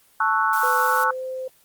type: chord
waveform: sine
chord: F# minor seventh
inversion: first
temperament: equal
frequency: 880 / 1108.7 / 1318.5 / 1480 Hz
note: A5 / C#6 / E6 / F#6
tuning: 0 / 0 / 0 / 0 cents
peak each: -23 dBFS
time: 0.2-1.11 s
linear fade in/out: 5 ms
type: noise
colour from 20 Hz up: blue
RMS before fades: -33 dBFS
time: 0.53-1.04 s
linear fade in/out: 2 ms
type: tone with pitch glide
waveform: sine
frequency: 500 to 518.2 Hz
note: B4 to C5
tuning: +21 to -17 cents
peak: -27 dBFS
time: 0.63-1.48 s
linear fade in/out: 5 ms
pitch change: +62 cents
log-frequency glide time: 0.76-1.23 s
effects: white hiss -57 dBFS RMS until 1.64 s + Opus 24 kbps

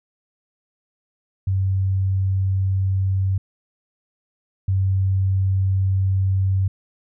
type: tone pair in turn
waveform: sine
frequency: 95.7 / 95.7 Hz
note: G2 / G2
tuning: -41 / -41 cents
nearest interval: unison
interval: 0 cents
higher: neither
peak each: -17 / -16 dBFS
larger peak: second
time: 1.47-3.38 / 4.68-6.68 s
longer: second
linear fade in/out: 5 ms
effects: none

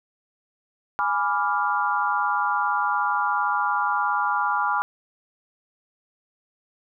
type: chord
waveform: sine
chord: G# diminished seventh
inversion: none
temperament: equal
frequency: 830.6 / 987.8 / 1174.7 / 1396.9 Hz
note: G#5 / B5 / D6 / F6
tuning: 0 / 0 / 0 / 0 cents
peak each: -26 dBFS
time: 0.99-4.82 s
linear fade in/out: 0 ms
effects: none

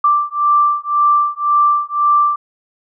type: beating tone pair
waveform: sine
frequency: 1174.7 / 1176.6 Hz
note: D6 / D6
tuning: 0 / +3 cents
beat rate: 1.9 Hz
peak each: -14 dBFS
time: 0.04-2.36 s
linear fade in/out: 5 ms
effects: none

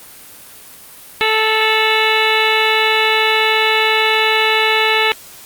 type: harmonic tone with a mistuned harmonic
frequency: 438.6 Hz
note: A4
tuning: 6 cents flat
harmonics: 1 / 2 / 3 / 4 / 5 / 6 / 7 / 8 / 9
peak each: -19 / -19 / -22 / -20 / -18 / -20 / -22 / -23 / -23 dBFS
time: 1.21-5.12 s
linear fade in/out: 0 ms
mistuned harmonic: 7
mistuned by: -78 cents
effects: white hiss -38 dBFS RMS until 5.45 s + Opus 32 kbps

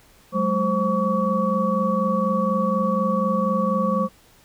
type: tone cluster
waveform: sine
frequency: 187.9 / 212 / 525 / 1132 Hz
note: F#3 / G#3 / C5 / C#6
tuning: +27 / +36 / +6 / +36 cents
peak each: -24 dBFS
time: 0.32-4.09 s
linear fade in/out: 50 ms
effects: pink hiss -54 dBFS RMS until 4.44 s

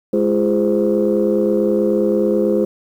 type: tone cluster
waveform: sine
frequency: 208.6 / 341.7 / 411 / 517 Hz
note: G#3 / F4 / G#4 / C5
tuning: +8 / -38 / -18 / -21 cents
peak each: -18 dBFS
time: 0.13-2.65 s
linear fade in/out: 5 ms
effects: tanh soft clip ceiling -6 dBFS + 8-bit

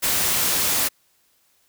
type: noise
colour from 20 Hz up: white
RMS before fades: -21 dBFS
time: 0.02-0.89 s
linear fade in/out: 20 ms
effects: white hiss -63 dBFS RMS until 1.68 s

